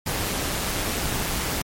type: noise with amplitude modulation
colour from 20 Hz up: pink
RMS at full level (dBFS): -24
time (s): 0.06-1.62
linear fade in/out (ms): 5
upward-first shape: sine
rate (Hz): 197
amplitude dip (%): 50
effects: MP3 64 kbps